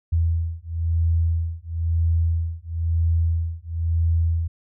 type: beating tone pair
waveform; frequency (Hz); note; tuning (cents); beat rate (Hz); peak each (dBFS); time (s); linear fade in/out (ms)
sine; 82.4 / 83.4; E2 / E2; 0 / +21; 1; -22; 0.12-4.48; 10
effects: none